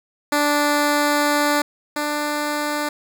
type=tone pair in turn; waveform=10% pulse; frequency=293 / 296.1 Hz; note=D4 / D4; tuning=-4 / +14 cents; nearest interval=unison; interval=18 cents; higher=second; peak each=-8 / -13 dBFS; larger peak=first; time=0.32-1.62 / 1.96-2.89 s; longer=first; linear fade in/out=5 ms; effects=none